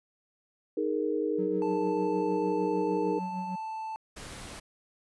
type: chord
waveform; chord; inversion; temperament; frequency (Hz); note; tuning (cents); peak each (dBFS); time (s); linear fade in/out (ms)
sine; D# suspended fourth; none; equal; 311.1 / 415.3 / 466.2; D#4 / G#4 / A#4; 0 / 0 / 0; -31; 0.77-3.19; 5
type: tone with tremolo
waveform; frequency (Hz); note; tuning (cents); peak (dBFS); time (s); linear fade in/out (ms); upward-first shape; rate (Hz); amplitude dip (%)
triangle; 185; F#3; 0; -30; 1.38-3.56; 10; triangle; 6.6; 70
type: tone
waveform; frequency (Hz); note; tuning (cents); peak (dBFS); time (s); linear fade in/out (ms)
triangle; 881; A5; +2; -32; 1.62-3.96; 0
type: noise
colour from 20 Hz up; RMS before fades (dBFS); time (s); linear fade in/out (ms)
pink; -43; 4.16-4.6; 10
effects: resampled to 24000 Hz